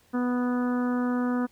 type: harmonic tone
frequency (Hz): 246.9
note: B3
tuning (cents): 0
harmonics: 1 / 2 / 3 / 4 / 5 / 6 / 7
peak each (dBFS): -24 / -34 / -39 / -39 / -38 / -40 / -47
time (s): 0.13-1.47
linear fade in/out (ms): 20
effects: pink hiss -62 dBFS RMS until 1.51 s